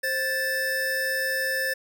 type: tone pair together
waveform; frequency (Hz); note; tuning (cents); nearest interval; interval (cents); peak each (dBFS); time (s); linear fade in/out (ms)
square; 526.5 / 1754; C5 / A6; +11 / -6; octave + major sixth; 2083; -31 / -26; 0.03-1.74; 10
effects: none